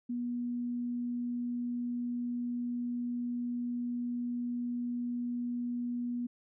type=tone; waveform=sine; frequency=242.1 Hz; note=B3; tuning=34 cents flat; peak=-32 dBFS; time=0.09-6.27 s; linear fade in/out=10 ms; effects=none